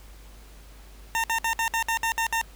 20% pulse tone bursts, 910 Hz, A#5, 42 cents flat, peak -18 dBFS, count 9, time 1.15-2.414 s, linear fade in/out 0 ms, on 88 ms, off 59 ms, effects added 50 Hz sine -45 dBFS peak until 2.55 s + pink hiss -53 dBFS RMS until 2.55 s

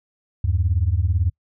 sine beating tone pair, 78.7 / 96.7 Hz, D#2 / G2, +20 / -23 cents, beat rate 18 Hz, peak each -19 dBFS, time 0.44-1.3 s, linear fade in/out 5 ms, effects noise-tail reverb RT60 0.1 s tail -26 dB re dry + tanh soft clip ceiling -9 dBFS

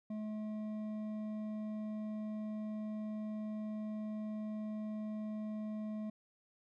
sine tone with hard clipping, 214.2 Hz, A3, 46 cents flat, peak -40 dBFS, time 0.1-6.1 s, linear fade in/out 5 ms, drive 7 dB, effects none

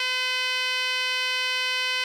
15% pulse tone with band-pass filter, 509 Hz, C5, 48 cents flat, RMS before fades -26 dBFS, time 0-2.04 s, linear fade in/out 2 ms, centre 3200 Hz, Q 7.3, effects 9-bit

